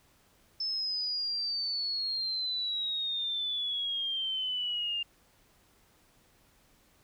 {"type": "exponential sweep", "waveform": "sine", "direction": "down", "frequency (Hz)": [5274, 2794], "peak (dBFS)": -30, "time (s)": [0.6, 5.03], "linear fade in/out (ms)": 5, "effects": ["pink hiss -65 dBFS RMS until 7.03 s"]}